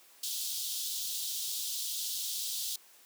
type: high-pass noise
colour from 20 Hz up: pink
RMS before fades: -36 dBFS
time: 0.23-2.76 s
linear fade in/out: 5 ms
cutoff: 3300 Hz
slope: 48 dB/octave
effects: white hiss -59 dBFS RMS until 3.05 s + high-pass 300 Hz 12 dB/octave